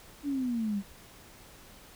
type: exponential sweep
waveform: sine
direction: down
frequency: 293.7 to 193.5 Hz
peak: -28 dBFS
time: 0.23-0.83 s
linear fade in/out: 50 ms
effects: pink hiss -53 dBFS RMS until 1.95 s